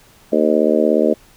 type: harmonic tone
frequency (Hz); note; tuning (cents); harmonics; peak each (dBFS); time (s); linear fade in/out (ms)
77; D#2; -17; 3 / 4 / 5 / 6 / 7 / 8; -19 / -19 / -19 / -19 / -19 / -19; 0.32-1.14; 10
effects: pink hiss -49 dBFS RMS until 1.36 s